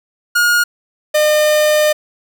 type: tone pair in turn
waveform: 45% pulse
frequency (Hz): 1431 / 606.2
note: F6 / D#5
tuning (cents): +42 / -45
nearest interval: octave + minor third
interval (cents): 1487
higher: first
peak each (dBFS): -10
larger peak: neither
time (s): 0.35-0.64 / 1.14-1.93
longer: second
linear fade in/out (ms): 10
effects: none